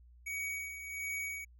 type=tone with tremolo; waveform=square; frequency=2255 Hz; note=C#7; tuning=29 cents sharp; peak=-36 dBFS; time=0.26-1.45 s; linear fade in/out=10 ms; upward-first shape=sine; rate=1.4 Hz; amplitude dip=60%; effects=added 60 Hz sine -56 dBFS peak until 1.59 s